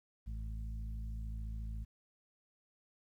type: harmonic tone with a mistuned harmonic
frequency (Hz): 54.5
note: A1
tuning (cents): -16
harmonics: 1 / 2 / 3 / 4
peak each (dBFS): -39 / -48 / -56 / -55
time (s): 0.26-1.85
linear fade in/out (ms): 20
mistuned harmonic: 1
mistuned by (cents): +24
effects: 12-bit